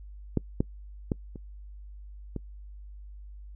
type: clicks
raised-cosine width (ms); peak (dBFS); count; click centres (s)
3; -11 / -11 / -13 / -27 / -20; 5; 0.373 / 0.605 / 1.118 / 1.358 / 2.363
effects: noise-tail reverb RT60 0.1 s tail -25 dB re dry + added 50 Hz sine -42 dBFS peak until 3.55 s